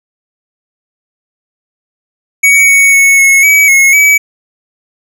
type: tone with pitch steps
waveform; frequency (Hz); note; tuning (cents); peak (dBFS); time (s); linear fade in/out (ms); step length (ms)
square; 2249 / 2228 / 2207 / 2184 / 2279 / 2173 / 2284; C#7 / C#7 / C#7 / C#7 / C#7 / C#7 / D7; +24 / +8 / -8 / -26 / +47 / -35 / -49; -4; 2.43-4.18; 10; 250
effects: none